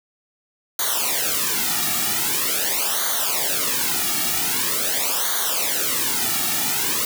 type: noise with flanger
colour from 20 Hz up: white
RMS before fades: -22 dBFS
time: 0.79-7.05 s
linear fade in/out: 2 ms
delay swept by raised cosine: 0.38 to 1.98 ms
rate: 0.44 Hz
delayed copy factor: -1
effects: none